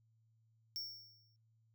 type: tone with exponential decay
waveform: square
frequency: 5470 Hz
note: F8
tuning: 37 cents flat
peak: -39 dBFS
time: 0.76-1.36 s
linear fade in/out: 0 ms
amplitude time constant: 130 ms
effects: noise-tail reverb RT60 0.3 s tail -23 dB re dry + added 112 Hz sine -70 dBFS peak until 1.74 s